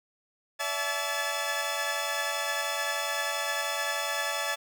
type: tone cluster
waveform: 15% pulse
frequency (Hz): 573 / 663 / 866 / 1722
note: D5 / E5 / A5 / A6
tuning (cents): -43 / +10 / -28 / -38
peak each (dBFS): -28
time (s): 0.59-4.56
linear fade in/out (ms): 20
effects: none

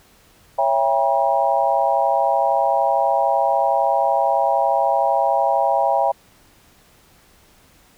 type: chord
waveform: sine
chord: C# diminished seventh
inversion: none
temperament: just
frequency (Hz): 554.4 / 665.2 / 798.3 / 957.9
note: C#5 / E5 / G5 / Bb5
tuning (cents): 0 / +16 / +31 / +47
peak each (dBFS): -22 / -20 / -19 / -22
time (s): 0.58-6.12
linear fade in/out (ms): 10
effects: pink hiss -53 dBFS RMS until 7.97 s

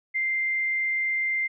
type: tone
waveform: sine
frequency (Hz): 2092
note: C7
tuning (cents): -1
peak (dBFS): -23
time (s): 0.14-1.48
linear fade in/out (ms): 20
effects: none

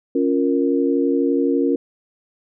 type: chord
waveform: sine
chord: Bb minor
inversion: first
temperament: equal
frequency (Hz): 277.2 / 349.2 / 466.2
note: Db4 / F4 / Bb4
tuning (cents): 0 / 0 / 0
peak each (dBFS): -18 / -21 / -21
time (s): 0.15-1.76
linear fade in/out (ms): 5
effects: none

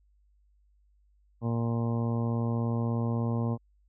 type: harmonic tone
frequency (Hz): 116.54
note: A#2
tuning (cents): 0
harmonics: 1 / 2 / 3 / 4 / 5 / 6 / 7 / 8 / 9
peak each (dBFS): -28 / -31 / -41 / -39 / -42 / -47 / -45 / -47 / -45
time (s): 1.41-3.58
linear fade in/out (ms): 50
effects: added 50 Hz sine -62 dBFS peak until 3.88 s

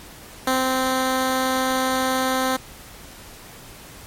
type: tone with ADSR envelope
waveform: 10% pulse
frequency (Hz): 260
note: C4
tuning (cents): -11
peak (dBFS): -9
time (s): 0.47-2.57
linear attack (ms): 4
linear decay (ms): 170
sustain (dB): -2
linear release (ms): 11
effects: pink hiss -42 dBFS RMS until 4.06 s + MP3 64 kbps

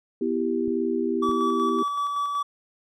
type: chord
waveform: sine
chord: E minor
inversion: second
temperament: equal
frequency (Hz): 246.9 / 329.6 / 392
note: B3 / E4 / G4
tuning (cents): 0 / 0 / 0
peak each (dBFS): -27 / -27 / -26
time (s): 0.21-1.83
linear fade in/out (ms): 5
type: clicks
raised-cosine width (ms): 3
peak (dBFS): -26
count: 2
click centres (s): 0.679 / 1.292
type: tone with tremolo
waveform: triangle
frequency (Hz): 1148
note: D6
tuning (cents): -40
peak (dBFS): -21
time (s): 1.22-2.43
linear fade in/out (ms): 10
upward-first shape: square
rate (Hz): 5.3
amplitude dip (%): 30
effects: none

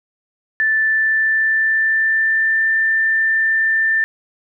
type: tone with pitch glide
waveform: sine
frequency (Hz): 1760 to 1783.5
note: A6 to A6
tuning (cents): 0 to +23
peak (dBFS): -13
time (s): 0.6-4.04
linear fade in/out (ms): 0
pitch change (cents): +23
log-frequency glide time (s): 0.75-2.69
effects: none

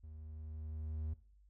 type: tone with level ramp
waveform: triangle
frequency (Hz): 77.78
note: D#2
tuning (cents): 0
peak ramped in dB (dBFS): -47 to -34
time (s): 0.03-1.14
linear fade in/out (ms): 10
effects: noise-tail reverb RT60 0.5 s tail -19 dB re dry + added 50 Hz sine -62 dBFS peak until 1.49 s

